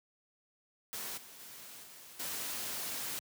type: noise with level steps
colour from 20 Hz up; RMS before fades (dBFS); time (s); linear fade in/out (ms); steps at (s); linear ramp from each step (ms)
white; -41 / -53 / -50 / -53 / -39; 0.93-3.19; 0; 1.17 / 1.39 / 1.83 / 2.19; 10
effects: high-pass 100 Hz 12 dB/octave